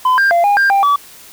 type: tone with pitch steps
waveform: sine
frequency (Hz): 1016 / 1593 / 688 / 814 / 1594 / 792 / 1146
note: B5 / G6 / F5 / G#5 / G6 / G5 / D6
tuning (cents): +49 / +27 / -26 / -35 / +28 / +18 / -43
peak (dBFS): -6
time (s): 0.05-0.96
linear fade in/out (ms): 5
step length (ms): 130
effects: tanh soft clip ceiling -8 dBFS + white hiss -39 dBFS RMS until 1.32 s